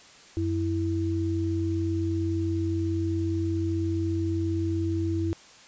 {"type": "tone pair together", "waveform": "sine", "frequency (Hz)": [92.5, 329.4], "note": ["F#2", "E4"], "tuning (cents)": [0, -1], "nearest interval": "octave + minor seventh", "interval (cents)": 2199, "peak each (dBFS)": -27, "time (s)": [0.37, 5.33], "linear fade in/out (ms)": 0, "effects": ["white hiss -51 dBFS RMS until 5.67 s", "resampled to 16000 Hz"]}